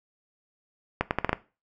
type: accelerating click train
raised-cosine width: 0.5 ms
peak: -8 dBFS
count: 6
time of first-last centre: 1.01-1.33 s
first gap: 99 ms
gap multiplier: 0.78
effects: noise-tail reverb RT60 0.3 s tail -17 dB re dry